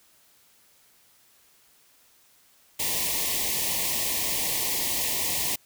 white band-stop noise, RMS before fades -27 dBFS, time 2.79-5.56 s, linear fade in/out 10 ms, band 1100 to 1800 Hz, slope 96 dB/octave, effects white hiss -60 dBFS RMS until 5.65 s

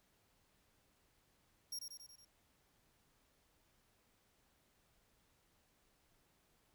sawtooth tone with echo, 5588 Hz, F8, in tune, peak -39 dBFS, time 1.72-1.79 s, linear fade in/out 5 ms, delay 92 ms, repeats 5, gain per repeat -4 dB, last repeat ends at 2.25 s, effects pink hiss -75 dBFS RMS until 6.74 s

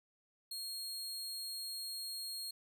sawtooth tone, 4260 Hz, C8, 30 cents sharp, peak -38 dBFS, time 0.51-2.51 s, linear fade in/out 5 ms, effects none

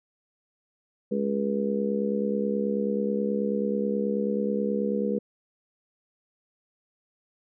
harmonic tone, 69.3 Hz, C#2, in tune, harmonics 3 / 4 / 5 / 6 / 7, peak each -27 / -36 / -37 / -31 / -29 dBFS, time 1.11-5.19 s, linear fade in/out 10 ms, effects none

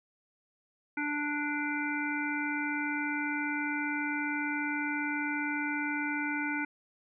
harmonic tone, 294.2 Hz, D4, 3 cents sharp, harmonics 1 / 3 / 5 / 7 / 8, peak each -34 / -39 / -35 / -38 / -39 dBFS, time 0.97-6.65 s, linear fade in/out 5 ms, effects none

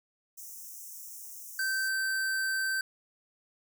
white high-pass noise, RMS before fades -45 dBFS, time 0.37-1.89 s, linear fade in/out 10 ms, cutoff 5500 Hz, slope 96 dB/octave
square tone, 1551 Hz, G6, 19 cents flat, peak -29 dBFS, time 1.59-2.81 s, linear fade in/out 2 ms
effects none

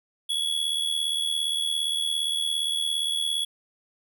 square tone with amplitude modulation, 3370 Hz, G#7, 25 cents sharp, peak -22 dBFS, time 0.29-3.45 s, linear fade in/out 10 ms, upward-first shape sine, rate 77.4 Hz, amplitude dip 65%, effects none

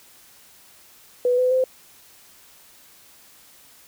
sine tone with pitch steps, 493.9 / 504.9 / 516.1 Hz, B4 / B4 / C5, 0 / +38 / -24 cents, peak -16 dBFS, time 1.25-1.64 s, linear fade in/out 2 ms, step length 130 ms, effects white hiss -51 dBFS RMS until 3.87 s

